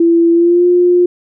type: tone with pitch glide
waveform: sine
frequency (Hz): 336.5 to 354.7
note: E4 to F4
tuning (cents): +36 to +27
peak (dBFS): -6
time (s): 0-1.06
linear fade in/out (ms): 5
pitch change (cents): +91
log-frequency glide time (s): 0.32-0.66
effects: none